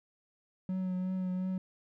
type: tone with vibrato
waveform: triangle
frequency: 185 Hz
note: F#3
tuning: in tune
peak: -29 dBFS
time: 0.69-1.58 s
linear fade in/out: 2 ms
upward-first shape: triangle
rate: 2.8 Hz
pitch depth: 25 cents each way
effects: none